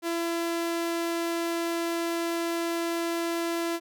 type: tone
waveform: sawtooth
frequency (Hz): 336.9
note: E4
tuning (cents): +38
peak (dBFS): -23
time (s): 0.02-3.8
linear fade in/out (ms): 50
effects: none